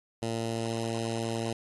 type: tone with notch filter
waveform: 10% pulse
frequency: 114.2 Hz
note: A#2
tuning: 35 cents flat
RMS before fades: -32 dBFS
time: 0.22-1.53 s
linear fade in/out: 5 ms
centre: 1600 Hz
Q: 1.8
effects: AAC 32 kbps